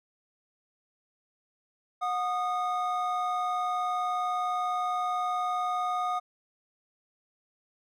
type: tone pair together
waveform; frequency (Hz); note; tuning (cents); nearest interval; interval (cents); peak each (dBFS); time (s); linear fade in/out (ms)
triangle; 727 / 1231.5; F#5 / D#6; -31 / -18; major sixth; 913; -28; 2.01-6.2; 20
effects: none